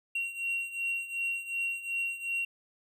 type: beating tone pair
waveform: triangle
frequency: 2745 / 2747.7 Hz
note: F7 / F7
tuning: -31 / -29 cents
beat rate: 2.7 Hz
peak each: -35 / -31 dBFS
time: 0.15-2.45 s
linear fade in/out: 5 ms
effects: none